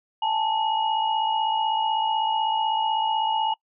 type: tone cluster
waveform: sine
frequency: 828 / 884 / 2898 Hz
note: G#5 / A5 / F#7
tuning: -5 / +8 / -37 cents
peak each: -29 / -22 / -31 dBFS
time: 0.22-3.54 s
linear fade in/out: 5 ms
effects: noise-tail reverb RT60 0.1 s tail -25 dB re dry